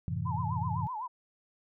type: chord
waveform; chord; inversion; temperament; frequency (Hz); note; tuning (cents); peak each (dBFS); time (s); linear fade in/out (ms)
sine; F# half-diminished seventh; none; just; 92.5 / 111 / 133.2 / 166.5; F#2 / A2 / C3 / E3; 0 / +16 / +31 / +18; -36; 0.08-0.87; 0
type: tone with vibrato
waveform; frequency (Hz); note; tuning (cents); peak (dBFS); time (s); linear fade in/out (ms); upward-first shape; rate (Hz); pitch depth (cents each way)
sine; 932.3; A#5; 0; -34; 0.25-1.08; 20; sine; 7.9; 180
effects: none